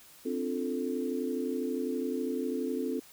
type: chord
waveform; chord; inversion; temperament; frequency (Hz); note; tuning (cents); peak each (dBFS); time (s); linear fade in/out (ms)
sine; D minor seventh; third; equal; 261.6 / 293.7 / 349.2 / 440; C4 / D4 / F4 / A4; 0 / 0 / 0 / 0; -33 / -38 / -37 / -35; 0.25-3; 10
effects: white hiss -55 dBFS RMS until 3.12 s